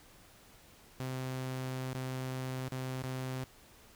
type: tone with dropouts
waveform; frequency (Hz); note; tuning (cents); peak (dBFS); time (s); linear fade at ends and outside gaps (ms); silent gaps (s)
sawtooth; 129.7; C3; -15; -32; 1-3.44; 0; 1.933-1.947 / 2.684-2.721 / 3.023-3.039
effects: pink hiss -59 dBFS RMS until 3.95 s